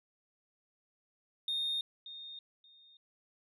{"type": "tone with echo", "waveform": "sine", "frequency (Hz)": 3677, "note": "A#7", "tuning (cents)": -24, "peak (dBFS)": -30, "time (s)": [1.48, 1.81], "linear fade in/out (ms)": 2, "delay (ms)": 580, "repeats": 2, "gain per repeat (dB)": -14, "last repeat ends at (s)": 2.97, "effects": ["tanh soft clip ceiling -29 dBFS"]}